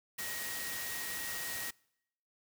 sine tone in noise, 1888 Hz, A#6, 22 cents sharp, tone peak -43 dBFS, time 0.18-1.71 s, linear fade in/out 10 ms, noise white, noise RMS -40 dBFS, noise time 0.18-1.71 s, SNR -6 dB, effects noise-tail reverb RT60 0.8 s tail -26 dB re dry

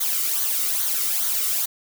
blue noise with flanger, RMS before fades -23 dBFS, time 0-1.66 s, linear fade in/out 10 ms, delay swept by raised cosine 0.38 to 1.22 ms, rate 2.4 Hz, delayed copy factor -0.6, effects none

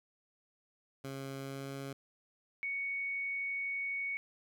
15% pulse tone with pitch glide, 136.1 to 137.36 Hz, C#3 to C#3, -31 to -15 cents, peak -34 dBFS, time 1.04-1.93 s, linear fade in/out 5 ms, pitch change +16 cents, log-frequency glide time 1.38-1.69 s
sine tone, 2227 Hz, C#7, 7 cents sharp, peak -34 dBFS, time 2.63-4.17 s, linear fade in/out 0 ms
effects none

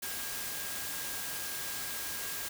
sine tone in noise, 1625 Hz, G#6, 38 cents flat, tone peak -47 dBFS, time 0.02-2.49 s, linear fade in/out 10 ms, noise white, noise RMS -38 dBFS, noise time 0.02-2.49 s, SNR -12 dB, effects none

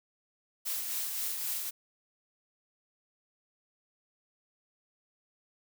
blue noise with tremolo, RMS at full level -33 dBFS, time 0.65-1.71 s, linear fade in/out 20 ms, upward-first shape triangle, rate 3.8 Hz, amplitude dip 40%, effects none

